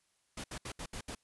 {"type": "noise bursts at uneven times", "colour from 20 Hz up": "pink", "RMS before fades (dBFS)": -42, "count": 6, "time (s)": [[0.37, 0.44], [0.51, 0.58], [0.65, 0.72], [0.79, 0.86], [0.93, 1.01], [1.08, 1.15]], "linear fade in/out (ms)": 5, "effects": ["white hiss -75 dBFS RMS until 1.23 s", "resampled to 24000 Hz"]}